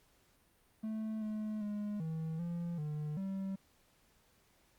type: tone with pitch steps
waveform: triangle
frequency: 218.5 / 214.3 / 207.7 / 160.5 / 171.4 / 150.6 / 193.1 Hz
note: A3 / A3 / G#3 / E3 / F3 / D3 / G3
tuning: -12 / -45 / 0 / -46 / -32 / +44 / -26 cents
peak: -34 dBFS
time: 0.83-3.56 s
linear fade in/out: 10 ms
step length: 390 ms
effects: pink hiss -70 dBFS RMS until 4.78 s + Opus 48 kbps